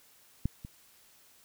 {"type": "clicks", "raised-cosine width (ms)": 5, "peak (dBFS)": [-16, -29], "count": 2, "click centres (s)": [0.456, 0.649], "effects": ["white hiss -61 dBFS RMS until 1.44 s"]}